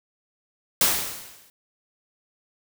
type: noise with exponential decay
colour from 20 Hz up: white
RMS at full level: -17 dBFS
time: 0.81-1.5 s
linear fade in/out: 1 ms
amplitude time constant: 150 ms
effects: none